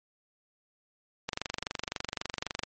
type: click train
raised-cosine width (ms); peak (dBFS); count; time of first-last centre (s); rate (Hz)
0.2; -14; 33; 1.29-2.635; 23.8
effects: MP3 32 kbps